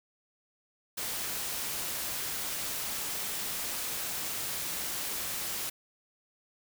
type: noise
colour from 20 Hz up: white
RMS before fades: -35 dBFS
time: 0.97-5.7 s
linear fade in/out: 10 ms
effects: none